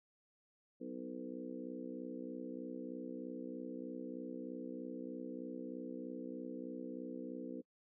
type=harmonic tone with a mistuned harmonic; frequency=63.2 Hz; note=B1; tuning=41 cents sharp; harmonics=3 / 4 / 5 / 6 / 7 / 8; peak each=-53 / -46 / -48 / -57 / -51 / -51 dBFS; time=0.8-7.62 s; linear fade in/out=20 ms; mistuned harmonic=7; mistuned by=+22 cents; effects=noise-tail reverb RT60 0.1 s tail -25 dB re dry